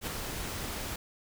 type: noise with ADSR envelope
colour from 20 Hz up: pink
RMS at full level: -34 dBFS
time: 0.01-0.96 s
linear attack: 56 ms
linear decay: 17 ms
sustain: -3 dB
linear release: 5 ms
effects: none